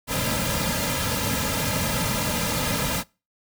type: noise with comb filter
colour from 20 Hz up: pink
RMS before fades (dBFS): -25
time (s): 0.07-3.04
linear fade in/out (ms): 50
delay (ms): 2.7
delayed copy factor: -0.95
effects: noise-tail reverb RT60 0.3 s tail -24 dB re dry